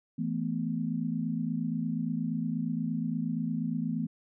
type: chord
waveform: sine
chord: E suspended fourth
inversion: none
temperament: equal with one note detuned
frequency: 164.81 / 220 / 248.5 Hz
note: E3 / A3 / B3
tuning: 0 / 0 / +11 cents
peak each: -33 dBFS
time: 0.18-4.07 s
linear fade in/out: 10 ms
effects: none